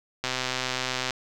click train, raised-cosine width 0.2 ms, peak -10 dBFS, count 112, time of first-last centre 0.24-1.107 s, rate 128 Hz, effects none

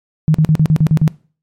sine tone bursts, 155.56 Hz, D#3, in tune, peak -7 dBFS, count 8, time 0.28-1.078 s, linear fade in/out 0 ms, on 63 ms, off 42 ms, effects noise-tail reverb RT60 0.4 s tail -21 dB re dry + MP3 64 kbps

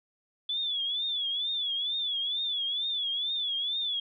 sine tone with vibrato, 3438 Hz, A7, 41 cents flat, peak -28 dBFS, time 0.49-4 s, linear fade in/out 5 ms, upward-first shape triangle, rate 2.2 Hz, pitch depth 130 cents each way, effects none

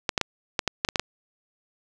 clicks, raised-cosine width 0.2 ms, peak -5 dBFS, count 9, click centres 0.092 / 0.178 / 0.213 / 0.592 / 0.677 / 0.849 / 0.888 / 0.958 / 0.996 s, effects none

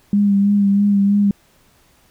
sine tone with vibrato, 201.3 Hz, G3, 46 cents sharp, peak -11 dBFS, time 0.13-1.31 s, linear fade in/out 2 ms, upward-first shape sine, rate 3.1 Hz, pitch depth 27 cents each way, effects pink hiss -55 dBFS RMS until 2.1 s

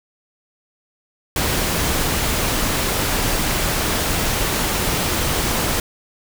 pink noise, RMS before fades -20 dBFS, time 1.36-5.8 s, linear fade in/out 2 ms, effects none

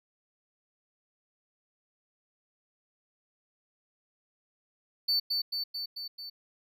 triangle tone with echo, 4501 Hz, C#8, 26 cents sharp, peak -23 dBFS, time 5.08-5.2 s, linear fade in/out 10 ms, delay 220 ms, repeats 5, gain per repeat -3 dB, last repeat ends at 6.3 s, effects none

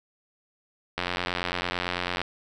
click train, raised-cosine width 0.3 ms, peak -11 dBFS, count 111, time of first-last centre 0.98-2.216 s, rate 89 Hz, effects none

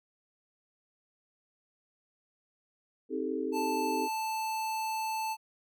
sine chord, A half-diminished seventh, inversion first, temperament just, 264 / 316.8 / 396 / 440 Hz, C4 / Eb4 / G4 / A4, +16 / +31 / +18 / 0 cents, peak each -36 dBFS, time 3.09-4.09 s, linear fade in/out 50 ms
square tone, 880 Hz, A5, in tune, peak -32 dBFS, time 3.52-5.37 s, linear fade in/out 50 ms
effects none

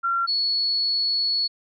sine tone pair in turn, 1371 / 4392 Hz, F6 / C#8, -32 / -17 cents, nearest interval octave + minor sixth, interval 2015 cents, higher second, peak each -20 dBFS, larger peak neither, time 0.03-0.27 / 0.27-1.48 s, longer second, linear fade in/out 20 ms, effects none

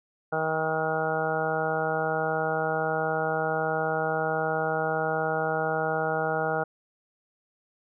harmonic tone, 158.6 Hz, D#3, 33 cents sharp, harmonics 1 / 2 / 3 / 4 / 5 / 6 / 7 / 8 / 9, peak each -35 / -39 / -30 / -31 / -30 / -41 / -42 / -37 / -32 dBFS, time 0.32-6.64 s, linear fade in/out 10 ms, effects none

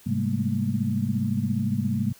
sine tone cluster, 105.3 / 133 / 196.2 / 210.6 / 227.9 Hz, G#2 / C3 / G3 / G#3 / A#3, +24 / +29 / +2 / +24 / -39 cents, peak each -29 dBFS, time 0.06-2.13 s, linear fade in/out 10 ms, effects white hiss -53 dBFS RMS until 2.19 s

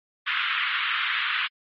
pink band-pass noise, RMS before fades -26 dBFS, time 0.26-1.48 s, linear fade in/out 20 ms, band 1200 to 3400 Hz, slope 48 dB/octave, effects MP3 32 kbps

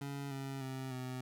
25% pulse tone with pitch steps, 140.3 / 136.07 / 131.97 / 127.99 Hz, C#3 / C#3 / C3 / C3, +21 / -32 / +15 / -38 cents, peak -36 dBFS, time 0.01-1.21 s, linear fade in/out 5 ms, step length 300 ms, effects none

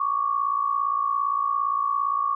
sine tone pair together, 1111 / 1168.5 Hz, C#6 / D6, +4 / -9 cents, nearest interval minor second, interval 87 cents, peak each -23 / -26 dBFS, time 0-2.35 s, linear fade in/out 5 ms, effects none

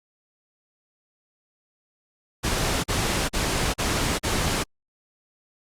pink noise bursts, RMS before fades -24 dBFS, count 5, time 2.43-4.64 s, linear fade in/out 20 ms, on 410 ms, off 40 ms, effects low-pass 10000 Hz 12 dB/octave + Opus 48 kbps

